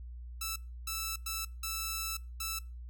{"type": "tone bursts at uneven times", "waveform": "5% pulse", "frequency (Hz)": 1318.5, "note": "E6", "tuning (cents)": 0, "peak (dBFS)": -23, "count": 5, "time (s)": [[0.41, 0.56], [0.87, 1.16], [1.26, 1.45], [1.63, 2.17], [2.4, 2.59]], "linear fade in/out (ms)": 5, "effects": ["noise-tail reverb RT60 0.3 s tail -22 dB re dry", "added 60 Hz sine -42 dBFS peak until 2.89 s"]}